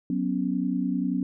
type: chord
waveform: sine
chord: F# suspended fourth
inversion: none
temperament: equal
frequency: 185 / 246.9 / 277.2 Hz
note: F#3 / B3 / C#4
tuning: 0 / 0 / 0 cents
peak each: -28 dBFS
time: 0.1-1.23 s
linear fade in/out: 2 ms
effects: none